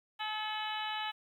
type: harmonic tone with a mistuned harmonic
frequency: 429.3 Hz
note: A4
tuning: 43 cents flat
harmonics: 2 / 3 / 4 / 5 / 6 / 7 / 8 / 9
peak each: -38 / -44 / -43 / -47 / -46 / -41 / -50 / -46 dBFS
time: 0.19-1.12 s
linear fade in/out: 20 ms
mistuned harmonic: 5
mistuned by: +28 cents
effects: 11-bit

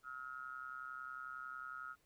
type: ring-modulated tone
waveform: triangle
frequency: 65.5 Hz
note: C2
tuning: 2 cents sharp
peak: -40 dBFS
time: 0.03-1.96 s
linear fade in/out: 50 ms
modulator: 1350 Hz
effects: pink hiss -75 dBFS RMS until 2.05 s

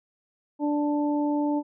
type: harmonic tone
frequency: 293.7 Hz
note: D4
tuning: in tune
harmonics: 1 / 2 / 3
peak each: -23 / -32 / -32 dBFS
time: 0.59-1.63 s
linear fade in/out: 50 ms
effects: none

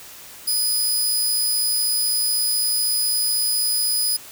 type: tone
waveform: 15% pulse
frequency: 4978 Hz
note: D#8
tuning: in tune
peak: -12 dBFS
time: 0.47-4.17 s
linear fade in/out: 10 ms
effects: white hiss -41 dBFS RMS until 4.31 s

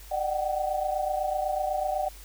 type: tone cluster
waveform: sine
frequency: 600 / 742 / 770 Hz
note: D5 / F#5 / G5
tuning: +37 / +5 / -31 cents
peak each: -30 dBFS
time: 0.11-2.09 s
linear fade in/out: 10 ms
effects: added 50 Hz sine -45 dBFS peak until 2.24 s + white hiss -50 dBFS RMS until 2.24 s

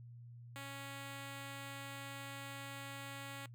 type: tone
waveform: 5% pulse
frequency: 277.2 Hz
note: C#4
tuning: in tune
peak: -35 dBFS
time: 0.56-3.46 s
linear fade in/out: 0 ms
effects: noise-tail reverb RT60 0.1 s tail -20 dB re dry + added 119 Hz sine -51 dBFS peak until 3.54 s

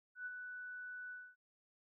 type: tone with ADSR envelope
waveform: sine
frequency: 1487 Hz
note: F#6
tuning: 8 cents sharp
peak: -40 dBFS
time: 0.15-1.36 s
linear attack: 110 ms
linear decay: 31 ms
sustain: -5 dB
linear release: 250 ms
effects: none

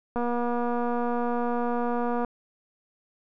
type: click train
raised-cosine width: 1 ms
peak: -16 dBFS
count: 502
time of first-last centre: 0.16-2.248 s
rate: 240 Hz
effects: none

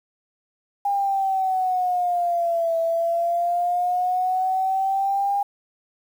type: exponential two-way sweep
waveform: sine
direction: down then up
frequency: 808 to 659.3 to 808 Hz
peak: -19 dBFS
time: 0.85-5.43 s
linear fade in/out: 5 ms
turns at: 2.78 s
effects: 8-bit

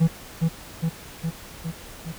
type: tone with echo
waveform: triangle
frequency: 163.8 Hz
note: E3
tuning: 11 cents flat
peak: -12 dBFS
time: 0-0.08 s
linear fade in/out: 20 ms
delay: 410 ms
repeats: 5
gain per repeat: -3 dB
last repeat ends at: 2.13 s
effects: pink hiss -42 dBFS RMS until 2.18 s

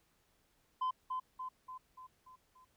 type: tone with echo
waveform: sine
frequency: 1024 Hz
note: C6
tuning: 38 cents flat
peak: -29 dBFS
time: 0.81-0.91 s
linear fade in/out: 10 ms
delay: 290 ms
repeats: 6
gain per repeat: -5 dB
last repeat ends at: 2.65 s
effects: tanh soft clip ceiling -31 dBFS + pink hiss -74 dBFS RMS until 2.76 s

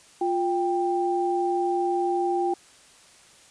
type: tone pair together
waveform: sine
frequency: 351.5 / 789 Hz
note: F4 / G5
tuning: +11 / +11 cents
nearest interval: octave + major second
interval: 1400 cents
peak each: -24 / -25 dBFS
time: 0.21-2.54 s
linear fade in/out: 5 ms
effects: white hiss -53 dBFS RMS until 3.5 s + resampled to 22050 Hz

